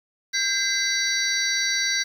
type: tone cluster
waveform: sine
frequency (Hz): 1588 / 2046 / 3935 / 4599 / 5800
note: G6 / C7 / B7 / D8 / F#8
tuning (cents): +22 / -39 / -7 / -37 / -35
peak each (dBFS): -27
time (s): 0.33-2.04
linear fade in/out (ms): 20
effects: tanh soft clip ceiling -11 dBFS + 8-bit

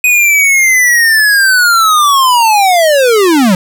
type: linear sweep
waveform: square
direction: down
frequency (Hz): 2507 to 174.61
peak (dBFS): -6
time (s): 0.04-3.55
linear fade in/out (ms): 2
effects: none

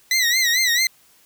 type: tone with vibrato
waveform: 20% pulse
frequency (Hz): 1975.5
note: B6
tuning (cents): 0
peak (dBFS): -11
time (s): 0.11-0.87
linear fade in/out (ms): 2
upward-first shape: sine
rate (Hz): 4.5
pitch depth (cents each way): 110
effects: white hiss -55 dBFS RMS until 1.25 s

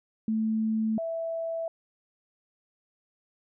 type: tone pair in turn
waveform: sine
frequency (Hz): 220 / 659.3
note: A3 / E5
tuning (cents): 0 / 0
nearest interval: octave + perfect fifth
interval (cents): 1900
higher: second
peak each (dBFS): -24 / -29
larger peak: first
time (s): 0.28-0.98 / 0.98-1.68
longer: neither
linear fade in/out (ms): 2
effects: none

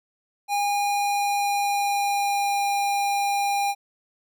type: tone with pitch glide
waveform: square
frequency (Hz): 814 to 804.2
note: G#5 to G5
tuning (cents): -35 to +44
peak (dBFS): -22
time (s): 0.48-3.75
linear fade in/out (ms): 50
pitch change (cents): -21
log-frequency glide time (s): 0.7-2.65
effects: none

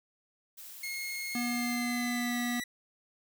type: noise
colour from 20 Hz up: blue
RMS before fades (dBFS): -47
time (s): 0.57-1.76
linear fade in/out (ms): 10
type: tone with pitch glide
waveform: sawtooth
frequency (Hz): 2157 to 1955.3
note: C#7 to B6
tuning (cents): -48 to -18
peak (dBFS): -32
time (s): 0.83-2.64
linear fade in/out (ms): 5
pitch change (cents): -170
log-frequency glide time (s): 1.39-2.38
type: tone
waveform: square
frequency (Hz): 242.1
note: B3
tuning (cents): -34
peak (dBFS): -32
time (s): 1.35-2.6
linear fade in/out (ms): 2
effects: none

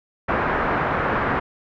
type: low-pass noise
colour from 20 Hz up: white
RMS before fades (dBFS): -22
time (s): 0.28-1.4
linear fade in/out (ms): 10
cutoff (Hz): 1600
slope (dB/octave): 24
effects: none

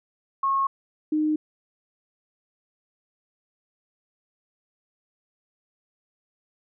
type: tone pair in turn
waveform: sine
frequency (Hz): 1089 / 306.8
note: C#6 / D#4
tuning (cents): -31 / -24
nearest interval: octave + minor seventh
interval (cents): 2193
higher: first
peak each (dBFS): -20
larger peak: neither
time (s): 0.43-0.67 / 1.12-1.36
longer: neither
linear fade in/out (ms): 5
effects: none

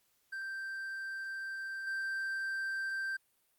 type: tone with level steps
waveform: triangle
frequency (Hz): 1568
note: G6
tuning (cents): 0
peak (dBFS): -36 / -32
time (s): 0.32-3.17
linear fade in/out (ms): 10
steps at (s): 1.87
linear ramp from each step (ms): 2
effects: white hiss -74 dBFS RMS until 3.58 s + Opus 48 kbps

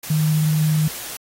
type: tone in noise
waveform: sine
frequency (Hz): 154.7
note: D#3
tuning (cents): -10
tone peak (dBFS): -15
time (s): 0.1-0.88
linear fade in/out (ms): 5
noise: white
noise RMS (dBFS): -32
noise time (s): 0.03-1.17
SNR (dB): +14
effects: AAC 48 kbps

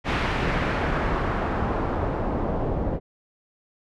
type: noise with low-pass filter sweep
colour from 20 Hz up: pink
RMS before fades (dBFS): -25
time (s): 0.04-3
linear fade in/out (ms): 50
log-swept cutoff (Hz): 2600 to 570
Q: 1.1
effects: none

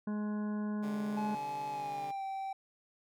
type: harmonic tone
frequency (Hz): 210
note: G#3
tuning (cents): +19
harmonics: 1 / 2 / 3 / 4 / 5 / 7 / 8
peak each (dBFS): -33 / -47 / -50 / -54 / -50 / -54 / -60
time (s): 0.07-1.35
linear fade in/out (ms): 5
type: chord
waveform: 10% pulse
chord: C suspended second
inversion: none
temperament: just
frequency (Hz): 130.81 / 147.16 / 196.22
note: C3 / D3 / G3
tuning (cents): 0 / +4 / +2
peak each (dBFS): -46 / -40 / -46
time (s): 0.82-2.12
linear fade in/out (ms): 20
type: tone with pitch glide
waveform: triangle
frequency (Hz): 851 to 775.9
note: G#5 to G5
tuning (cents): +42 to -18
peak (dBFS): -34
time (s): 1.17-2.53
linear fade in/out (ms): 5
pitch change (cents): -160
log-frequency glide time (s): 1.69-2.23
effects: none

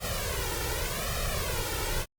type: noise with flanger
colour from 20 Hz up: pink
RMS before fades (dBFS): -31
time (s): 0-2.06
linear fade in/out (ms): 50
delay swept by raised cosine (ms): 1.6 to 2.2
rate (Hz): 0.85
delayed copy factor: +0.95
effects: Opus 48 kbps

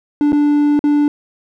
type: tone with dropouts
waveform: triangle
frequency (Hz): 293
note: D4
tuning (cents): -4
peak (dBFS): -8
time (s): 0.21-1.08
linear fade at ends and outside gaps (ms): 1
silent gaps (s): 0.321-0.329 / 0.792-0.84
effects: none

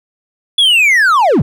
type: linear sweep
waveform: triangle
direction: down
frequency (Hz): 3454 to 93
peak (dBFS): -5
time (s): 0.58-1.42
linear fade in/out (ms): 5
effects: none

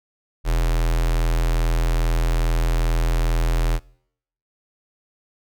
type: tone with notch filter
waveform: square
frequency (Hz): 41.2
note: E1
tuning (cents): 0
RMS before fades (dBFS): -19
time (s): 0.44-3.8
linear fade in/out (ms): 50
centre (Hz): 190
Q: 1.4
effects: noise-tail reverb RT60 0.7 s tail -24 dB re dry

